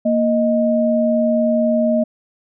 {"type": "tone pair together", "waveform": "sine", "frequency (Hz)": [233.1, 622.9], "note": ["A#3", "D#5"], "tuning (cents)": [0, 2], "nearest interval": "octave + perfect fourth", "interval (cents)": 1702, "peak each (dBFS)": -16, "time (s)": [0.05, 2.04], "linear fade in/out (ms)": 10, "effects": []}